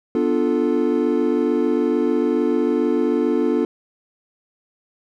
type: chord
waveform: triangle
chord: B half-diminished seventh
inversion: none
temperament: equal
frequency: 246.9 / 293.7 / 349.2 / 440 Hz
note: B3 / D4 / F4 / A4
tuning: 0 / 0 / 0 / 0 cents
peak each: -20 dBFS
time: 0.15-3.65 s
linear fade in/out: 2 ms
effects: none